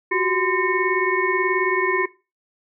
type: tone cluster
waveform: sine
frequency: 364.1 / 382.6 / 1024 / 1821 / 2204 Hz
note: F#4 / G4 / C6 / A#6 / C#7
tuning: -28 / -42 / -38 / -41 / -11 cents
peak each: -24 dBFS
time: 0.11-2.06 s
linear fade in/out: 10 ms
effects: noise-tail reverb RT60 0.3 s tail -20 dB re dry